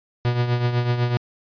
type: tone with tremolo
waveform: 45% pulse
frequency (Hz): 121.4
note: B2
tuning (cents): -29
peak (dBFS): -16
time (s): 0.25-1.17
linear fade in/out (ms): 0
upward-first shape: triangle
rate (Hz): 8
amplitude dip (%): 65
effects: resampled to 11025 Hz